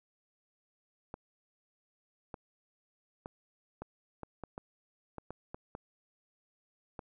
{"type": "clicks", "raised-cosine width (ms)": 1, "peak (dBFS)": -27, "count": 12, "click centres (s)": [1.141, 2.342, 3.259, 3.82, 4.233, 4.437, 4.579, 5.183, 5.306, 5.545, 5.751, 6.992], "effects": []}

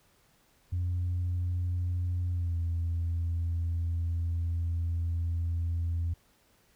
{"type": "tone with pitch glide", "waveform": "sine", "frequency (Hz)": [88.7, 84.35], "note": ["F2", "E2"], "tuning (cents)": [27, 40], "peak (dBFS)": -26, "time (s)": [0.72, 6.14], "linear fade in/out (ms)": 10, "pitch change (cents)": -87, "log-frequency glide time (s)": [2.3, 2.57], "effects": ["tanh soft clip ceiling -25 dBFS", "pink hiss -66 dBFS RMS until 6.75 s"]}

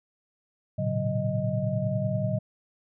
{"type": "tone cluster", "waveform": "sine", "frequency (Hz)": [111, 121.2, 142.3, 187.3, 623], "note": ["A2", "B2", "C#3", "F#3", "D#5"], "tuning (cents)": [16, -32, 46, 21, 2], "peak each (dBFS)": -31, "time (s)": [0.78, 2.39], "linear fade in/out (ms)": 10, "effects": []}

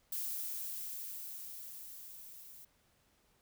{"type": "noise with level ramp", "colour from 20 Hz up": "violet", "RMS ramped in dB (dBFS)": [-38, -54], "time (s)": [0.12, 2.65], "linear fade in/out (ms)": 5, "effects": ["pink hiss -72 dBFS RMS until 3.41 s"]}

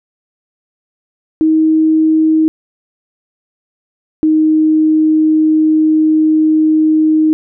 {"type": "tone pair in turn", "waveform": "sine", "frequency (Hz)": [315.8, 312.2], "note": ["D#4", "D#4"], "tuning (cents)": [26, 6], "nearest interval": "unison", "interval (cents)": 20, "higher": "first", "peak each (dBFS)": -7, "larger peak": "neither", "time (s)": [[1.41, 2.48], [4.23, 7.33]], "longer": "second", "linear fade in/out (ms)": 0, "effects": []}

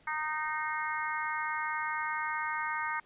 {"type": "harmonic tone", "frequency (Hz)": 308.3, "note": "D#4", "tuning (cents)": -16, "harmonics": [3, 4, 5, 6, 7], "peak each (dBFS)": [-36, -37, -38, -39, -39], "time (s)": [0.07, 3], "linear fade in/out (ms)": 5, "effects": ["pink hiss -63 dBFS RMS until 3.05 s", "resampled to 8000 Hz"]}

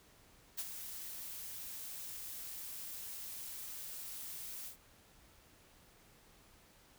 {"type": "noise with ADSR envelope", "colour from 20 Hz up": "blue", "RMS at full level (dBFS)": -37, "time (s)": [0.57, 4.77], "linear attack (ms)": 23, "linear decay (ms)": 39, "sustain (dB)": -9, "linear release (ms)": 110, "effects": ["pink hiss -64 dBFS RMS until 6.98 s"]}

